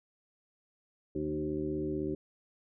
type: harmonic tone with a mistuned harmonic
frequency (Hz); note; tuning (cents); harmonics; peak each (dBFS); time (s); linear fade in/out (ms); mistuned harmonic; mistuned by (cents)
76; D#2; -40; 1 / 2 / 3 / 4 / 5 / 7; -44 / -41 / -43 / -35 / -35 / -46; 1.15-2.15; 5; 3; -17
effects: none